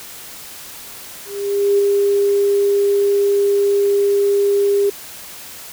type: tone with ADSR envelope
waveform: sine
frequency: 402.3 Hz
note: G4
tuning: 45 cents sharp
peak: -10 dBFS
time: 1.25-4.9 s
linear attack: 540 ms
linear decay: 5 ms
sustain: -2 dB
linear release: 7 ms
effects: white hiss -35 dBFS RMS until 5.72 s